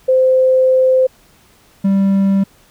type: tone pair in turn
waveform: sine / triangle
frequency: 518 / 195.61 Hz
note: C5 / G3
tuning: -17 / -3 cents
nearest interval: octave + perfect fourth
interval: 1686 cents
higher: first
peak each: -8 dBFS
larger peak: neither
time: 0.08-1.07 / 1.84-2.44 s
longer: first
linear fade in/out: 10 ms
effects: pink hiss -50 dBFS RMS until 2.7 s